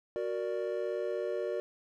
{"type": "chord", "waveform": "triangle", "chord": "Gb augmented", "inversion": "none", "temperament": "equal", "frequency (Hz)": [370, 466.2, 587.3], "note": ["Gb4", "Bb4", "D5"], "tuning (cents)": [0, 0, 0], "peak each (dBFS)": -34, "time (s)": [0.16, 1.6], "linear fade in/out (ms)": 0, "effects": []}